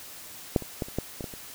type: clicks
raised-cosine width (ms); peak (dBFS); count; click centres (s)
2; -7 / -24 / -15 / -29 / -13 / -21 / -21 / -28; 8; 0.562 / 0.623 / 0.822 / 0.885 / 0.986 / 1.208 / 1.242 / 1.338
effects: white hiss -44 dBFS RMS until 1.54 s